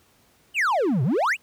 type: exponential two-way sweep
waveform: triangle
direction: down then up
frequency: 3085 to 117.9 to 3011 Hz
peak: -17 dBFS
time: 0.54-1.37 s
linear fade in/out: 50 ms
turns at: 1.03 s
effects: pink hiss -60 dBFS RMS until 1.42 s + high-pass 60 Hz 12 dB/octave